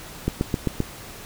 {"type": "click train", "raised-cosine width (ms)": 3, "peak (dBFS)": -8, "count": 5, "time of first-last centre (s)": [0.28, 0.804], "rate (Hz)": 7.64, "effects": ["pink hiss -40 dBFS RMS until 1.25 s"]}